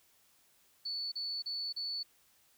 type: tone bursts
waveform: sine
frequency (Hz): 4457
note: C#8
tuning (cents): +9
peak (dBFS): -35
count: 4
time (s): 0.85-2.032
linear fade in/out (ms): 10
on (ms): 270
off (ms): 34
effects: white hiss -68 dBFS RMS until 2.57 s